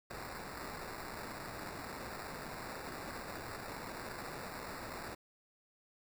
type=noise with sample-and-hold; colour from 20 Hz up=white; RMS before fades=-45 dBFS; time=0.1-5.15 s; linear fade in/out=10 ms; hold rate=3150 Hz; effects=none